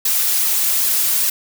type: noise with flanger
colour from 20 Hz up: blue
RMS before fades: -17 dBFS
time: 0.05-1.3 s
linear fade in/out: 5 ms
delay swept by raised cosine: 1.3 to 5 ms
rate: 2.5 Hz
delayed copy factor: -0.85
effects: none